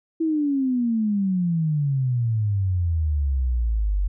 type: exponential sweep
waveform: sine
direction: down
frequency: 329.6 to 46.25 Hz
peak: -19 dBFS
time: 0.2-4.08 s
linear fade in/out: 10 ms
effects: none